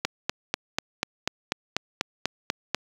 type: click train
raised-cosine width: 0.2 ms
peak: -6 dBFS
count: 12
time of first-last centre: 0.05-2.746 s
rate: 4.08 Hz
effects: high-pass 100 Hz 12 dB/octave + 7-bit